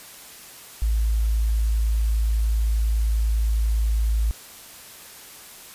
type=tone; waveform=sine; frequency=55 Hz; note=A1; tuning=in tune; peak=-18 dBFS; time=0.82-4.31 s; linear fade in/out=0 ms; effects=white hiss -43 dBFS RMS until 5.74 s + resampled to 32000 Hz